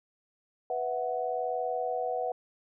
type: chord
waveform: sine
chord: B suspended fourth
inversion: none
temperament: equal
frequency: 493.9 / 659.3 / 740 Hz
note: B4 / E5 / F#5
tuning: 0 / 0 / 0 cents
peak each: -33 / -35 / -32 dBFS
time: 0.7-2.32 s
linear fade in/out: 2 ms
effects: none